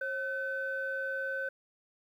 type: tone pair together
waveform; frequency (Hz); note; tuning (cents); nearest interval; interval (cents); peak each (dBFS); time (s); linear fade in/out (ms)
sine; 539 / 1520.3; C#5 / F#6; -49 / +47; octave + tritone; 1796; -36 / -33; 0.01-1.49; 5
effects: tanh soft clip ceiling -25 dBFS + 11-bit